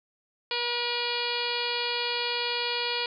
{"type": "harmonic tone", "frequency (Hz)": 480.3, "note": "B4", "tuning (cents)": -48, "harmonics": [1, 2, 3, 4, 5, 6, 7, 8, 9, 10], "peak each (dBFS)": [-35, -35, -39, -40, -34, -35, -36, -40, -34, -39], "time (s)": [0.51, 3.06], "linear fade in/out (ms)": 2, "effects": []}